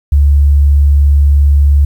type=tone; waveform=sine; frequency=71.4 Hz; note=D2; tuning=48 cents flat; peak=-4 dBFS; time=0.12-1.85 s; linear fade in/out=5 ms; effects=7-bit